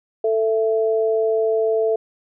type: tone pair together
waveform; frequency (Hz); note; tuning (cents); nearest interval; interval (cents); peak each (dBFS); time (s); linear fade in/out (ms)
sine; 443.2 / 664; A4 / E5; +13 / +12; perfect fifth; 699; -17 / -22; 0.24-1.96; 5
effects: none